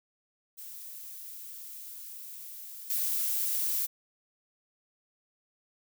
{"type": "noise with level steps", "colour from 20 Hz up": "violet", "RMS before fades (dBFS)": [-44, -30], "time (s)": [0.57, 3.87], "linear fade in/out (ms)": 20, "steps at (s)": 2.9, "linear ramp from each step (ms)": 2, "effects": []}